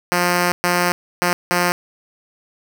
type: tone bursts at uneven times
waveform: 5% pulse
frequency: 176.7 Hz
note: F3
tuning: 21 cents sharp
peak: -4 dBFS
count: 4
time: 0.12-0.52 / 0.64-0.92 / 1.22-1.33 / 1.51-1.72 s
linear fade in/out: 0 ms
effects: none